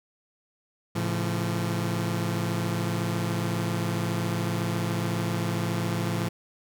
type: chord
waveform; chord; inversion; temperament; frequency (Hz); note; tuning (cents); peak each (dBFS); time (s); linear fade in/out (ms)
sawtooth; A augmented; none; just; 110 / 137.5 / 171.88; A2 / C#3 / E#3; 0 / -14 / -27; -25 / -31 / -25; 0.95-6.29; 10
effects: none